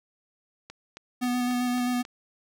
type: click train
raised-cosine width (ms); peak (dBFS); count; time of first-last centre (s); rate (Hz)
0.2; -24; 6; 0.7-2.051; 3.7
type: tone with vibrato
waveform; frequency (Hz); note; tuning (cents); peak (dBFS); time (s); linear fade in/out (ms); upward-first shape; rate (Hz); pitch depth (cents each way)
square; 246.9; B3; 0; -25; 1.21-2.03; 20; square; 7.6; 12
effects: none